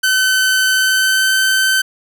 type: tone with pitch glide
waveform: sawtooth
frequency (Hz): 1524 to 1538.2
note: G6 to G6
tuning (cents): -49 to -33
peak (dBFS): -8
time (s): 0.03-1.82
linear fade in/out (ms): 10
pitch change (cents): +16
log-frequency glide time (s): 0.71-1.34
effects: none